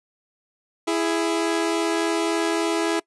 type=tone pair together; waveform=sawtooth; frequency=331.8 / 415.3 Hz; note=E4 / G#4; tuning=+11 / 0 cents; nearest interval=major third; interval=389 cents; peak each=-18 / -22 dBFS; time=0.87-3 s; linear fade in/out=10 ms; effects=noise-tail reverb RT60 0.1 s tail -23 dB re dry + resampled to 24000 Hz